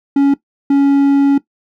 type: tone pair in turn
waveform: triangle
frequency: 279.2 / 279.2 Hz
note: C#4 / C#4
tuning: +13 / +13 cents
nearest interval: unison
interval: 0 cents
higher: neither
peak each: -5 dBFS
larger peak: neither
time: 0.16-0.34 / 0.7-1.38 s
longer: second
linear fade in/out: 5 ms
effects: noise-tail reverb RT60 0.1 s tail -17 dB re dry